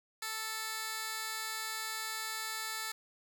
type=tone with high-pass filter; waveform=15% pulse; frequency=440 Hz; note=A4; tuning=in tune; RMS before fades=-39 dBFS; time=0.22-2.92 s; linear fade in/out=5 ms; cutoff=1800 Hz; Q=0.58; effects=none